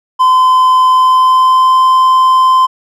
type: tone with pitch glide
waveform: triangle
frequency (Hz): 1025 to 1035.1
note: C6 to C6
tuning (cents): -36 to -19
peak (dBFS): -3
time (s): 0.19-2.67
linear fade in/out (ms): 20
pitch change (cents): +17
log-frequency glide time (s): 0.88-1.81
effects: none